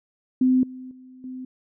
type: tone with level steps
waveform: sine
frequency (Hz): 256.5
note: C4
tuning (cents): -34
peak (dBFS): -15 / -35 / -43 / -32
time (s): 0.41-1.45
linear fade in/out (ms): 5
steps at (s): 0.63 / 0.91 / 1.24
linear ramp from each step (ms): 2
effects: none